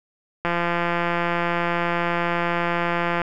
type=click train; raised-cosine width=0.5 ms; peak=-8 dBFS; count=477; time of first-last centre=0.45-3.217 s; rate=172 Hz; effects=none